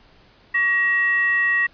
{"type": "tone with frequency modulation", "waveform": "sine", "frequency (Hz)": 1900, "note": "A#6", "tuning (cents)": 33, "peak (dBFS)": -16, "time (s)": [0.54, 1.67], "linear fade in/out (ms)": 10, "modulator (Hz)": 766, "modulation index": 0.36, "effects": ["pink hiss -53 dBFS RMS until 1.73 s", "resampled to 11025 Hz"]}